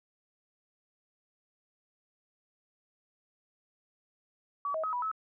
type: tone with pitch steps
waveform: sine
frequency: 1141 / 636 / 1272 / 980 / 1296 Hz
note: C#6 / D#5 / D#6 / B5 / E6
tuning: +50 / +38 / +38 / -14 / -30 cents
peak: -30 dBFS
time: 4.65-5.115 s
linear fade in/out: 2 ms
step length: 93 ms
effects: none